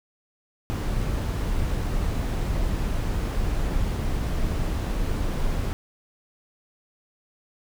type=noise; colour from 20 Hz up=brown; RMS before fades=-25 dBFS; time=0.7-5.73 s; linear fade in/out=0 ms; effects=none